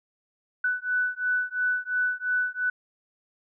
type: beating tone pair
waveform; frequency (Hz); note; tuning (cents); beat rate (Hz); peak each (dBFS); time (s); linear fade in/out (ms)
sine; 1490 / 1492.9; F#6 / F#6; +12 / +15; 2.9; -27; 0.64-2.7; 5
effects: none